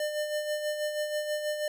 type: tone with tremolo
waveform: square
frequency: 600 Hz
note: D5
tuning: 37 cents sharp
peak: -28 dBFS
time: 0-1.68 s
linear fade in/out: 2 ms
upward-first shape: sine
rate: 6.2 Hz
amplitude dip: 50%
effects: none